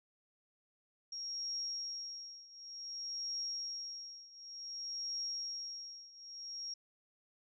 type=tone with tremolo; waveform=sine; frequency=5588 Hz; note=F8; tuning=in tune; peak=-36 dBFS; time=1.12-6.74 s; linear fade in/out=5 ms; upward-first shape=triangle; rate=0.55 Hz; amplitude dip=90%; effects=none